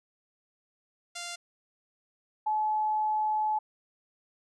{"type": "tone pair in turn", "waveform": ["5% pulse", "sine"], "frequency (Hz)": [696, 857.8], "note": ["F5", "A5"], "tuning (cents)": [-6, -44], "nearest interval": "major third", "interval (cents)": 362, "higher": "second", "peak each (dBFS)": -25, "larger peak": "neither", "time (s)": [[1.15, 1.36], [2.46, 3.59]], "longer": "second", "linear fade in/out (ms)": 10, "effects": ["resampled to 22050 Hz"]}